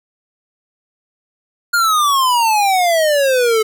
square exponential sweep, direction down, 1436 to 429 Hz, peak -12 dBFS, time 1.73-3.63 s, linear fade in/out 10 ms, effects none

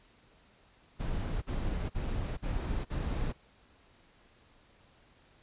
brown noise bursts, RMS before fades -33 dBFS, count 5, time 0.99-3.328 s, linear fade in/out 20 ms, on 430 ms, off 47 ms, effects pink hiss -63 dBFS RMS until 5.42 s + resampled to 8000 Hz

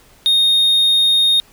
triangle tone, 3700 Hz, A#7, 14 cents flat, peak -9 dBFS, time 0.26-1.4 s, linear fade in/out 0 ms, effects pink hiss -49 dBFS RMS until 1.52 s

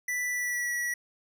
square tone with pitch glide, 1975.5 to 1934.8 Hz, B6 to B6, 0 to -36 cents, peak -29 dBFS, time 0.08-0.94 s, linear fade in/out 5 ms, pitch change -36 cents, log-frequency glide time 0.29-0.72 s, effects none

